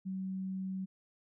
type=tone; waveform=sine; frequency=189.4 Hz; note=F#3; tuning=41 cents sharp; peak=-35 dBFS; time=0.05-0.86 s; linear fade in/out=20 ms; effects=none